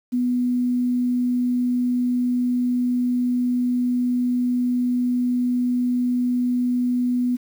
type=tone with quantisation; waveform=sine; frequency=246.9 Hz; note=B3; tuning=in tune; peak=-18 dBFS; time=0.12-7.37 s; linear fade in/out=20 ms; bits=8; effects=none